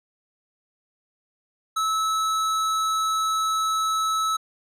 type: tone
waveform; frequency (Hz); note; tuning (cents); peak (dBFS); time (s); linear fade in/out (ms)
square; 1300; E6; -24; -22; 1.76-4.37; 10
effects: low-pass 11000 Hz 12 dB/octave